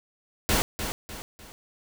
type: noise with echo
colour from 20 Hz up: pink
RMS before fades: -23 dBFS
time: 0.49-0.62 s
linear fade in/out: 0 ms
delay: 300 ms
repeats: 3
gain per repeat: -8 dB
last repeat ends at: 1.52 s
effects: none